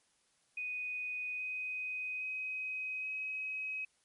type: tone with pitch steps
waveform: sine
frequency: 2489 / 2506 / 2524 / 2541 Hz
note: D#7 / D#7 / D#7 / D#7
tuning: 0 / +12 / +24 / +36 cents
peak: -36 dBFS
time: 0.57-3.85 s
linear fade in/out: 5 ms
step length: 820 ms
effects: white hiss -73 dBFS RMS until 4.04 s + MP3 48 kbps